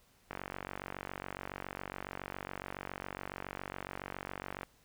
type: click train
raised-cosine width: 0.5 ms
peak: -24 dBFS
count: 205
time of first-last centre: 0.31-4.632 s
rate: 47.2 Hz
effects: pink hiss -67 dBFS RMS until 4.84 s